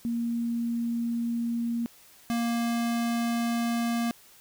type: tone pair in turn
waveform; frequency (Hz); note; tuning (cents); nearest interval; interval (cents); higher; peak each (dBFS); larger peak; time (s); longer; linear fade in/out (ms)
sine / square; 234.1 / 234.1; A#3 / A#3; +8 / +8; unison; 0; neither; -26; neither; 0.05-1.86 / 2.3-4.11; neither; 0
effects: white hiss -55 dBFS RMS until 4.4 s